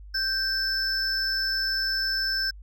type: tone pair together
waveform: triangle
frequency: 1568 / 5274 Hz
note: G6 / E8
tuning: 0 / 0 cents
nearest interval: octave + major sixth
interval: 2100 cents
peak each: -26 / -25 dBFS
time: 0.14-2.51 s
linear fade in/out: 10 ms
effects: added 50 Hz sine -41 dBFS peak until 2.62 s